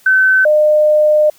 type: tone pair in turn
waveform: sine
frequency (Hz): 1528 / 606.4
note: G6 / D#5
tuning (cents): -45 / -45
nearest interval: octave + major third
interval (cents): 1600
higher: first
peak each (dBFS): -7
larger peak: neither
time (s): 0.06-0.45 / 0.45-1.3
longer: second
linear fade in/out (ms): 5
effects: white hiss -48 dBFS RMS until 1.38 s